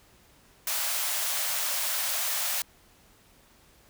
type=high-pass noise; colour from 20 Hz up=white; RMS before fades=-29 dBFS; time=0.67-2.62 s; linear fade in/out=2 ms; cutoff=550 Hz; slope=96 dB/octave; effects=pink hiss -59 dBFS RMS until 3.89 s